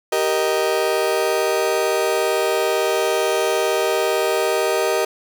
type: chord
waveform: 35% pulse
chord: Eb major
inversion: first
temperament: just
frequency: 388.9 / 466.7 / 622.3 Hz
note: G4 / Bb4 / Eb5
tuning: -14 / +2 / 0 cents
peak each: -20 dBFS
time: 0.12-5.05 s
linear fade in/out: 5 ms
effects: none